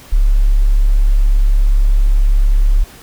sine tone, 35.04 Hz, C#1, 19 cents sharp, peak -7 dBFS, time 0.12-2.84 s, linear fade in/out 10 ms, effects pink hiss -39 dBFS RMS until 3.02 s

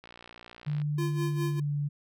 click train, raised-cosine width 0.3 ms, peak -31 dBFS, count 47, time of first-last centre 0.04-0.817 s, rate 59.2 Hz
sine tone with pitch glide, 148.1 to 145.14 Hz, D3 to D3, +15 to -20 cents, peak -27 dBFS, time 0.66-1.89 s, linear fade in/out 20 ms, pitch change -35 cents, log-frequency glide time 1.24-1.75 s
square tone with tremolo, 343.4 Hz, F4, 29 cents flat, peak -31 dBFS, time 0.98-1.6 s, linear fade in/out 5 ms, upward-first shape sine, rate 4.9 Hz, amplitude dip 75%
effects none

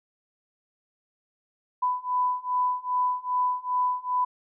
sine beating tone pair, 996 / 998.5 Hz, B5 / B5, +14 / +19 cents, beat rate 2.5 Hz, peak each -27 / -26 dBFS, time 1.82-4.25 s, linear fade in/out 10 ms, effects none

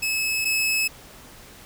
sawtooth tone pair in turn, 2589 / 2589 Hz, E7 / E7, -32 / -32 cents, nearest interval unison, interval 0 cents, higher neither, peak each -19 / -17 dBFS, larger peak second, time 0.02-0.45 / 0.45-0.88 s, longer neither, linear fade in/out 10 ms, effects pink hiss -46 dBFS RMS until 1.65 s

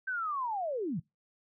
sine linear sweep, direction down, 1568 to 130 Hz, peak -31 dBFS, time 0.07-1 s, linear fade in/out 10 ms, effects noise-tail reverb RT60 0.2 s tail -23 dB re dry

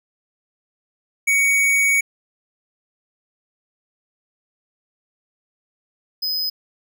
square tone pair in turn, 2242 / 5033 Hz, C#7 / D#8, +19 / +19 cents, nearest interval octave + major second, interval 1400 cents, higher second, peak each -15 / -21 dBFS, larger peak first, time 1.27-2.01 / 6.22-6.5 s, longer first, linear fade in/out 10 ms, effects none

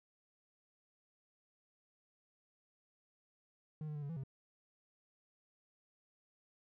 triangle tone with pitch steps, 154.1 / 151 / 147.3 / 141.7 / 165.6 / 133.9 Hz, D#3 / D3 / D3 / C#3 / E3 / C3, -16 / +48 / +6 / +38 / +8 / +40 cents, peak -38 dBFS, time 3.81-4.236 s, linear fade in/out 2 ms, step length 71 ms, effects none

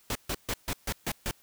pink noise bursts, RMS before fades -31 dBFS, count 7, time 0.1-1.311 s, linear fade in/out 2 ms, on 53 ms, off 140 ms, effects white hiss -62 dBFS RMS until 1.42 s

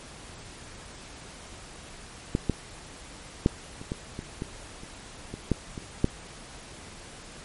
clicks, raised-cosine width 3 ms, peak -10 / -10 / -6 / -26 / -16 / -21 / -18 / -30 / -22 / -9 / -22 / -7 dBFS, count 12, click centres 2.351 / 2.497 / 3.461 / 3.815 / 3.919 / 4.191 / 4.421 / 4.834 / 5.34 / 5.517 / 5.778 / 6.044 s, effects pink hiss -45 dBFS RMS until 7.44 s + MP3 48 kbps

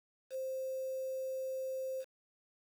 sine tone with quantisation, 525 Hz, C5, 6 cents sharp, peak -36 dBFS, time 0.3-2.05 s, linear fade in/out 50 ms, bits 9, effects none

